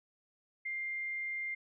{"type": "tone", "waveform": "sine", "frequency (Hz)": 2100, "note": "C7", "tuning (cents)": 6, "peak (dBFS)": -35, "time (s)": [0.65, 1.55], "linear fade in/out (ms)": 10, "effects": []}